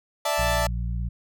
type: chord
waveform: sawtooth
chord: D suspended second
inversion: none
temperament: equal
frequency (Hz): 587.3 / 659.3 / 880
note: D5 / E5 / A5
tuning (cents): 0 / 0 / 0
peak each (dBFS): -23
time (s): 0.25-0.67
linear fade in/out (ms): 5
type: harmonic tone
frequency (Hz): 58.27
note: A#1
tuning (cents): 0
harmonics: 1 / 2 / 3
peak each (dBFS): -26 / -32 / -36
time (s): 0.38-1.09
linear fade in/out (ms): 10
effects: none